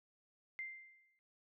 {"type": "tone with exponential decay", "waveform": "sine", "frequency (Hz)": 2090, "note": "C7", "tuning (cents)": -2, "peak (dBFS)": -39, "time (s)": [0.59, 1.19], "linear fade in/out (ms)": 0, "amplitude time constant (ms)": 130, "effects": []}